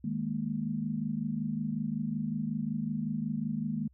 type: chord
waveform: sine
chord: D# suspended fourth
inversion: none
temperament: equal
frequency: 155.56 / 207.7 / 233.1 Hz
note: D#3 / G#3 / A#3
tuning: 0 / 0 / 0 cents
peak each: -36 / -34 / -34 dBFS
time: 0.04-3.88 s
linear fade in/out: 5 ms
effects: added 65 Hz sine -59 dBFS peak until 3.93 s